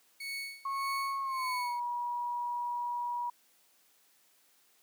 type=tone with tremolo; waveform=30% pulse; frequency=2217 Hz; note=C#7; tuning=in tune; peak=-33 dBFS; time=0.2-1.8 s; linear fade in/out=5 ms; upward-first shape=sine; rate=1.7 Hz; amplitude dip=90%
type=tone with pitch glide; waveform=sine; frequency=1094 to 963.4 Hz; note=C#6 to B5; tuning=-23 to -43 cents; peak=-32 dBFS; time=0.65-3.3 s; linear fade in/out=5 ms; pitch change=-220 cents; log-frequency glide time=1.21-1.7 s
effects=white hiss -67 dBFS RMS until 4.82 s + high-pass 200 Hz 12 dB/octave